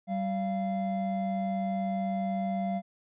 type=tone pair together; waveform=triangle; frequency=193.07 / 691 Hz; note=G3 / F5; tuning=-26 / -19 cents; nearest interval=octave + minor seventh; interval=2207 cents; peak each=-28 / -30 dBFS; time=0.07-2.82 s; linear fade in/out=50 ms; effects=resampled to 8000 Hz